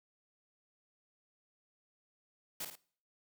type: noise with echo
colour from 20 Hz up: white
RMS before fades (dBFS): -40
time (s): 2.6-2.65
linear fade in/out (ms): 5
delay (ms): 53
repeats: 2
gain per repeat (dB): -6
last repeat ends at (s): 2.756
effects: noise-tail reverb RT60 0.5 s tail -22 dB re dry